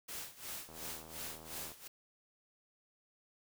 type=noise with tremolo; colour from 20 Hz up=white; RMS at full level=-43 dBFS; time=0.08-1.88 s; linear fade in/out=10 ms; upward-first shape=sine; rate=2.8 Hz; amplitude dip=85%
type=click train; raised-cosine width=1 ms; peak=-39 dBFS; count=83; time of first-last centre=0.69-1.718 s; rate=79.8 Hz
effects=none

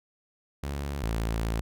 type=tone pair in turn; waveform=sawtooth; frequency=70.6 / 55.92 Hz; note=C#2 / A1; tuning=+32 / +29 cents; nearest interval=major third; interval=403 cents; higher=first; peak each=-27 / -23 dBFS; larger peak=second; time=0.63-1.03 / 1.03-1.61 s; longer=second; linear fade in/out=5 ms; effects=none

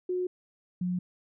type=tone pair in turn; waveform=sine; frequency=363.4 / 179.82 Hz; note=F#4 / F#3; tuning=-31 / -49 cents; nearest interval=octave; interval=1218 cents; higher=first; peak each=-27 dBFS; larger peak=neither; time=0.09-0.27 / 0.81-0.99 s; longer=neither; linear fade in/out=5 ms; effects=none

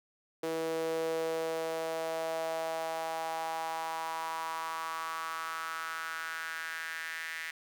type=tone with high-pass filter sweep; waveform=sawtooth; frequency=162.4 Hz; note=E3; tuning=26 cents flat; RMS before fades=-36 dBFS; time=0.43-7.51 s; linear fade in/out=5 ms; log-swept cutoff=420 to 1900 Hz; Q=4.5; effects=none

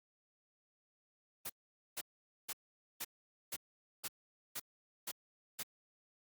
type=noise bursts; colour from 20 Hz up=white; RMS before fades=-41 dBFS; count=9; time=1.45-5.633 s; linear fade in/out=10 ms; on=47 ms; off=470 ms; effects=high-pass 100 Hz 12 dB/octave + Opus 32 kbps

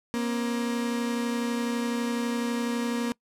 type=tone pair together; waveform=35% pulse; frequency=236.4 / 268.4 Hz; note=A#3 / C4; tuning=+24 / +44 cents; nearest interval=major second; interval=220 cents; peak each=-25 / -33 dBFS; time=0.14-3.12 s; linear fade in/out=0 ms; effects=noise-tail reverb RT60 0.1 s tail -23 dB re dry + low-pass 12000 Hz 12 dB/octave

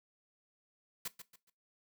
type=noise with echo; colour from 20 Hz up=white; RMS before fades=-39 dBFS; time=1.05-1.08 s; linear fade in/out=5 ms; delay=140 ms; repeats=3; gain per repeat=-10 dB; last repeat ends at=1.5 s; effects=noise-tail reverb RT60 0.2 s tail -17 dB re dry + high-pass 100 Hz 12 dB/octave

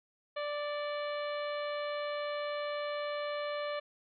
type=harmonic tone with a mistuned harmonic; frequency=587.3 Hz; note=D5; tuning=in tune; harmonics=1 / 2 / 3 / 4 / 5 / 6 / 7; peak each=-35 / -41 / -45 / -47 / -49 / -51 / -52 dBFS; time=0.36-3.8 s; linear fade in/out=10 ms; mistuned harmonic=4; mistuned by=-26 cents; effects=none

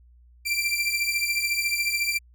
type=beating tone pair; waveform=sawtooth; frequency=2349 / 2363 Hz; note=D7 / D7; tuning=0 / +10 cents; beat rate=14 Hz; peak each=-23 dBFS; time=0.45-2.19 s; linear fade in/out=20 ms; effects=added 60 Hz sine -51 dBFS peak until 2.34 s

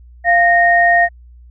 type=tone pair together; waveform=sine; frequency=694 / 1852.8 Hz; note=F5 / A#6; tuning=-11 / -11 cents; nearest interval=octave + perfect fourth; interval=1700 cents; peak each=-11 dBFS; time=0.24-1.09 s; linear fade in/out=50 ms; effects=added 60 Hz sine -38 dBFS peak until 1.5 s

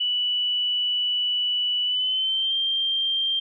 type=tone with pitch glide; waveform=sine; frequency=2960 to 3172 Hz; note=F#7 to G7; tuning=0 to +20 cents; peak=-21 dBFS; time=0-3.4 s; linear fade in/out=10 ms; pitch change=+120 cents; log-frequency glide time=1.84-2.55 s; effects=none

